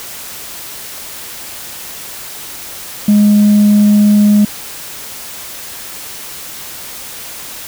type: tone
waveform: sine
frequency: 207.8 Hz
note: G#3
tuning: 1 cent sharp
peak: -3 dBFS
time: 3.08-4.45 s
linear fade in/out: 5 ms
effects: tanh soft clip ceiling -3 dBFS + white hiss -28 dBFS RMS until 7.67 s